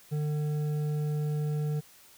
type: tone with hard clipping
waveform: sine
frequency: 150 Hz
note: D3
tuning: 37 cents sharp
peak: -29 dBFS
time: 0.11-1.81 s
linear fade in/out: 20 ms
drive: 7 dB
effects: white hiss -56 dBFS RMS until 2.17 s